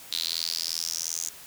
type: tone with high-pass filter sweep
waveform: sawtooth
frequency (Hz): 82.8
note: E2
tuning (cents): +8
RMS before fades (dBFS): -31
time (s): 0.12-1.29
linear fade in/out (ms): 5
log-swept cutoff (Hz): 3900 to 6600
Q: 6.4
effects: white hiss -46 dBFS RMS until 1.46 s